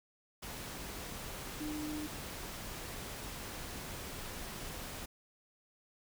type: tone in noise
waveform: sine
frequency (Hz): 303.2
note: D#4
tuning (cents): -45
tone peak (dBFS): -38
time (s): 1.6-2.07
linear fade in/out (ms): 10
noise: pink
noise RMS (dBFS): -44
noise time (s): 0.42-5.06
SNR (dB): +3
effects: none